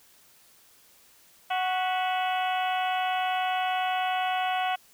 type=harmonic tone with a mistuned harmonic; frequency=370 Hz; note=F#4; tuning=in tune; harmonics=2 / 3 / 4 / 5 / 6 / 7 / 8 / 9; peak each=-26 / -36 / -35 / -39 / -41 / -37 / -38 / -43 dBFS; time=1.5-4.76 s; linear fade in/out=10 ms; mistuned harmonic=5; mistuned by=+96 cents; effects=white hiss -58 dBFS RMS until 4.93 s